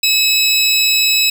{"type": "tone pair together", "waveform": "25% pulse", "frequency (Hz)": [2580, 3927], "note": ["E7", "B7"], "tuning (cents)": [-38, -11], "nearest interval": "perfect fifth", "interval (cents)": 727, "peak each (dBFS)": -10, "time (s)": [0.03, 1.3], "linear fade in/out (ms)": 5, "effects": []}